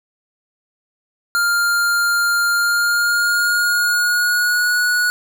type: tone with pitch glide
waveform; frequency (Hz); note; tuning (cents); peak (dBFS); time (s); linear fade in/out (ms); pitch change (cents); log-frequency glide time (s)
square; 1400 to 1462.8; F6 to F#6; +4 to -20; -15; 1.35-5.1; 0; +76; 2.51-4.82
effects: none